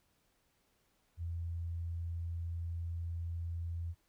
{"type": "tone", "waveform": "sine", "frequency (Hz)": 84.5, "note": "E2", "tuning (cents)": 43, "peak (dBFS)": -36, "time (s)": [1.17, 3.95], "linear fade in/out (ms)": 50, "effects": ["pink hiss -75 dBFS RMS until 4.08 s"]}